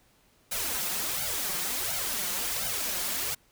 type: noise with flanger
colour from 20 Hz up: white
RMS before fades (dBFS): -31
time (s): 0.51-3.35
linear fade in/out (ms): 10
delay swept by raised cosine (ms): 1.3 to 5.7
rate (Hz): 1.4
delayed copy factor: +0.9
effects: pink hiss -64 dBFS RMS until 3.51 s